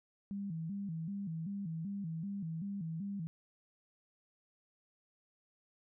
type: tone with vibrato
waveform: sine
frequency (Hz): 180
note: F#3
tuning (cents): -47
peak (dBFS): -37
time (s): 0.31-3.27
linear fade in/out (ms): 0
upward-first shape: square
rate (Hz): 2.6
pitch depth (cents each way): 180
effects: none